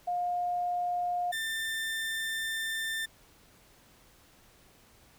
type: tone pair in turn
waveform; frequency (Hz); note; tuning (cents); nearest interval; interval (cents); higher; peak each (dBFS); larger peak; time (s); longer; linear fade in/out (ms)
sine / 30% pulse; 710 / 1789.1; F5 / A6; +28 / +28; octave + major third; 1600; second; -28 / -29; first; 0.07-1.32 / 1.32-3.06; second; 10
effects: pink hiss -60 dBFS RMS until 5.18 s